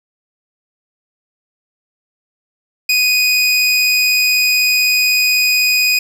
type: tone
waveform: 25% pulse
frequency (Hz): 2489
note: D#7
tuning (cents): 0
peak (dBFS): -7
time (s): 2.89-5.99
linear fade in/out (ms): 5
effects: none